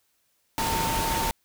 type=tone in noise; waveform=sine; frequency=905 Hz; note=A5; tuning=48 cents sharp; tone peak=-27 dBFS; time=0.58-1.31 s; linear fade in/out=0 ms; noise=pink; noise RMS=-28 dBFS; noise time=0.58-1.31 s; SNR=-2 dB; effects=white hiss -70 dBFS RMS until 1.44 s